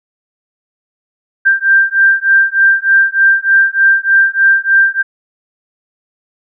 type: beating tone pair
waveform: sine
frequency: 1578 / 1581.3 Hz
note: G6 / G6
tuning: +11 / +15 cents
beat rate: 3.3 Hz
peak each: -10 dBFS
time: 1.45-5.03 s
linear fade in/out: 20 ms
effects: none